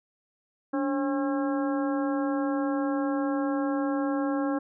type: harmonic tone with a mistuned harmonic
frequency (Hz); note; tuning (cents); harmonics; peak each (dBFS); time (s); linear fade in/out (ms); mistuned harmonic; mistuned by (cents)
270.5; C#4; -42; 1 / 2 / 3 / 4 / 5 / 6; -26 / -32 / -36 / -38 / -40 / -42; 0.73-4.59; 10; 1; +97
effects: none